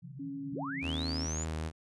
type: band-pass noise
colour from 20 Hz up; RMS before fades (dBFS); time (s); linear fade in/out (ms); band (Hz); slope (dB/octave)
white; -47; 0.02-0.96; 10; 130 to 170; 96
type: tone with pitch glide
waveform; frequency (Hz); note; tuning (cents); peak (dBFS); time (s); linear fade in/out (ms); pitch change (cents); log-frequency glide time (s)
sine; 277.2 to 267; C#4 to C4; 0 to +35; -37; 0.19-1.26; 10; -65; 0.64-0.98
type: linear sweep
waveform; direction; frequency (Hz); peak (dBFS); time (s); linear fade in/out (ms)
sine; up; 51.91 to 7200; -37; 0.52-1.45; 20
type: tone with vibrato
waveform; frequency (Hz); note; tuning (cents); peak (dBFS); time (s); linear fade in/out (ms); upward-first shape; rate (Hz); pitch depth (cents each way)
sawtooth; 79.2; D#2; +31; -30; 0.81-1.72; 50; sine; 5; 18
effects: resampled to 24000 Hz